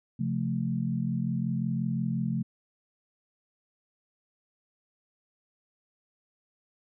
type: chord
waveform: sine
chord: F major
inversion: second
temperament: equal with one note detuned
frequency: 134.03 / 174.61 / 220 Hz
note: C3 / F3 / A3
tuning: +42 / 0 / 0 cents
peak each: -31 dBFS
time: 0.19-2.43 s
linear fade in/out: 10 ms
effects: none